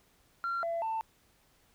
sine tone with pitch steps, 1374 / 673 / 891 Hz, F6 / E5 / A5, -29 / +36 / +22 cents, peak -29 dBFS, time 0.44-1.01 s, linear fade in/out 0 ms, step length 190 ms, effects tanh soft clip ceiling -28 dBFS + pink hiss -67 dBFS RMS until 1.74 s

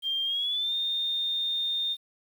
sine tone with pitch glide, 3188 to 3641 Hz, G7 to A#7, +28 to -41 cents, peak -26 dBFS, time 0.02-1.97 s, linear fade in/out 50 ms, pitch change +231 cents, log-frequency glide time 0.24-0.74 s, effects 9-bit

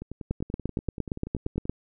two click trains, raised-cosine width 3 ms, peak -23 / -14 dBFS, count 18 / 13, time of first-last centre 0.02-1.655 / 0.31-1.696 s, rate 10.4 / 8.66 Hz, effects none

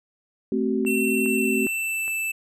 sine chord, F# diminished, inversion first, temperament equal with one note detuned, 220 / 261.6 / 379.7 Hz, A3 / C4 / F#4, 0 / 0 / +45 cents, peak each -25 dBFS, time 0.52-1.67 s, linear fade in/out 2 ms
click train, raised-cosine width 0.5 ms, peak -27 dBFS, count 4, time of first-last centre 0.85-2.08 s, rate 2.44 Hz
square tone with pitch glide, 2705 to 2643 Hz, E7 to E7, +44 to +4 cents, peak -25 dBFS, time 0.86-2.32 s, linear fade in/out 10 ms, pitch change -40 cents, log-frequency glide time 1.25-2.11 s
effects none

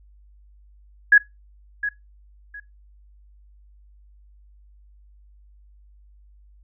sine tone with echo, 1670 Hz, G#6, 9 cents sharp, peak -8 dBFS, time 1.12-1.18 s, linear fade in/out 5 ms, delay 710 ms, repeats 2, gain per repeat -13 dB, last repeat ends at 2.6 s, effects noise-tail reverb RT60 0.2 s tail -21 dB re dry + added 50 Hz sine -49 dBFS peak until 6.63 s

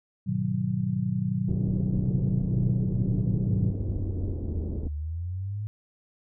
sine chord, G# minor seventh, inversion none, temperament just, 103.83 / 124.59 / 155.74 / 186.89 Hz, G#2 / B2 / D#3 / F#3, 0 / +16 / +2 / +18 cents, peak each -33 / -29 / -32 / -28 dBFS, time 0.26-3.72 s, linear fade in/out 20 ms
pink low-pass noise, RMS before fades -33 dBFS, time 1.48-4.88 s, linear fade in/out 5 ms, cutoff 400 Hz, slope 24 dB/octave
sine linear two-way sweep, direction down then up, 138.59 to 73.42 to 107.3 Hz, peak -29 dBFS, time 2.06-5.67 s, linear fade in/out 0 ms, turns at 4.95 s
effects none

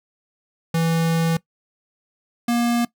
square tone pair in turn, 164.81 / 237.3 Hz, E3 / A#3, 0 / +31 cents, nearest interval tritone, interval 631 cents, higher second, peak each -18 dBFS, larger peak neither, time 0.74-1.37 / 2.48-2.85 s, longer first, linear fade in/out 5 ms, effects noise-tail reverb RT60 0.1 s tail -20 dB re dry

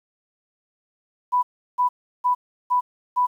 sine tone bursts, 990 Hz, B5, 4 cents sharp, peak -16 dBFS, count 5, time 1.32-3.27 s, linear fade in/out 20 ms, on 110 ms, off 350 ms, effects 9-bit

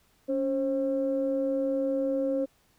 sine tone pair together, 278.9 / 534 Hz, C#4 / C5, +11 / +35 cents, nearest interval major seventh, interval 1124 cents, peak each -28 / -26 dBFS, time 0.28-2.46 s, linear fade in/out 20 ms, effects tanh soft clip ceiling -18 dBFS + pink hiss -66 dBFS RMS until 2.78 s

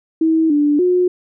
sine tone with pitch steps, 321.8 / 293.2 / 360.9 Hz, E4 / D4 / F#4, -42 / -3 / -43 cents, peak -11 dBFS, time 0.21-1.08 s, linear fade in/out 5 ms, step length 290 ms, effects none

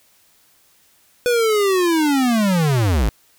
square linear sweep, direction down, 493.9 to 46.25 Hz, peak -15 dBFS, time 1.26-3.09 s, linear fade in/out 0 ms, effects white hiss -56 dBFS RMS until 3.38 s

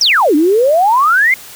sine exponential two-way sweep, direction down then up, 5920 to 284.3 to 2166 Hz, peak -7 dBFS, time 0.01-1.34 s, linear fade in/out 2 ms, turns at 0.35 s, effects white hiss -34 dBFS RMS until 1.55 s

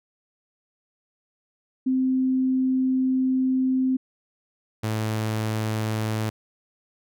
sine / sawtooth tone pair in turn, 259.8 / 109.23 Hz, C4 / A2, -12 / -12 cents, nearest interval octave + minor third, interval 1500 cents, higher first, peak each -19 / -20 dBFS, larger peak first, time 1.86-3.97 / 4.83-6.3 s, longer first, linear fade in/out 10 ms, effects none

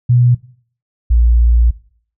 sine tone pair in turn, 122.4 / 58.37 Hz, B2 / A#1, -15 / +3 cents, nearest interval octave + minor second, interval 1282 cents, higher first, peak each -7 dBFS, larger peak neither, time 0.09-0.35 / 1.1-1.71 s, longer second, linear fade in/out 10 ms, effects noise-tail reverb RT60 0.5 s tail -18 dB re dry

